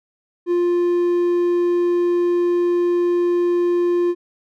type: tone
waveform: triangle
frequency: 350.2 Hz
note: F4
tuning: 5 cents sharp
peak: -13 dBFS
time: 0.46-4.15 s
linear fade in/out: 50 ms
effects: none